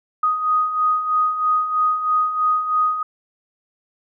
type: beating tone pair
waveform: sine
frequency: 1244.5 / 1247.6 Hz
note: D#6 / D#6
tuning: 0 / +4 cents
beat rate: 3.1 Hz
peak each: -24 / -17 dBFS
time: 0.23-3.03 s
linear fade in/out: 5 ms
effects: none